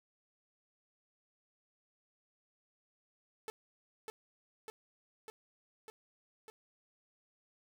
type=tone with echo; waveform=sawtooth; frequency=438.3 Hz; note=A4; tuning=7 cents flat; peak=-36 dBFS; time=3.48-3.5 s; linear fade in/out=0 ms; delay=600 ms; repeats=5; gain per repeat=-2 dB; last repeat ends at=6.5 s; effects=none